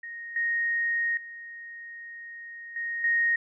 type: tone with level steps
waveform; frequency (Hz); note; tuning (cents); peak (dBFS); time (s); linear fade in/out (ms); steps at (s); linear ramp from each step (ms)
sine; 1864.7; A#6; 0; -36 / -24 / -39 / -29 / -21; 0.03-3.36; 5; 0.36 / 1.17 / 2.76 / 3.04; 2
effects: none